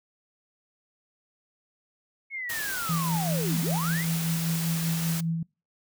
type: linear two-way sweep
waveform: sine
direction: down then up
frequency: 2210 to 154.6 to 2210 Hz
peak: -31 dBFS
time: 2.3-4.06 s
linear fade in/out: 50 ms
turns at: 3.61 s
type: noise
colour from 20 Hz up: white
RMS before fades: -34 dBFS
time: 2.49-5.21 s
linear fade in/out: 10 ms
type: tone with tremolo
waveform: sine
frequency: 164.81 Hz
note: E3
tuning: in tune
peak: -24 dBFS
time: 2.89-5.43 s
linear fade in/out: 5 ms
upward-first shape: sine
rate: 5.1 Hz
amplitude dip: 35%
effects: noise-tail reverb RT60 0.3 s tail -26 dB re dry